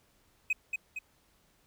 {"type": "tone with echo", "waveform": "triangle", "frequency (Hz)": 2526, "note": "D#7", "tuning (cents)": 26, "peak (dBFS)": -23, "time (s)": [0.5, 0.53], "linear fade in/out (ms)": 5, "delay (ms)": 230, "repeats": 2, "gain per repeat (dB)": -5, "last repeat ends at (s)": 0.99, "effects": ["tanh soft clip ceiling -20 dBFS", "pink hiss -68 dBFS RMS until 1.66 s"]}